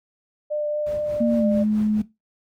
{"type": "tone with vibrato", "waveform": "sine", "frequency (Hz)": 597, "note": "D5", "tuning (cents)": 28, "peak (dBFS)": -22, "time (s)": [0.5, 1.64], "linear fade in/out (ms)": 20, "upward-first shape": "triangle", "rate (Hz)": 4.3, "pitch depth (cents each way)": 10}
{"type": "noise with tremolo", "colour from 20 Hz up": "brown", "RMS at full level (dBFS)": -34, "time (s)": [0.86, 2.02], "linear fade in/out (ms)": 5, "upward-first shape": "sine", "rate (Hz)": 4.5, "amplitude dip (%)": 70}
{"type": "tone with pitch glide", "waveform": "sine", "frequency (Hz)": [232.3, 213], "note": ["A#3", "G#3"], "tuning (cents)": [-6, 44], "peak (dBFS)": -17, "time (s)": [1.2, 2.02], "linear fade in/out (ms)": 10, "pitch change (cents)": -150, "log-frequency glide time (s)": [1.37, 1.47]}
{"effects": ["noise-tail reverb RT60 0.2 s tail -17 dB re dry", "high-pass 80 Hz 12 dB/octave"]}